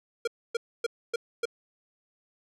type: tone bursts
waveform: square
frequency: 466.2 Hz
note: A#4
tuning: in tune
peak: -26 dBFS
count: 5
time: 0.25-1.455 s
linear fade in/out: 5 ms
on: 25 ms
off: 270 ms
effects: low-pass 8000 Hz 12 dB/octave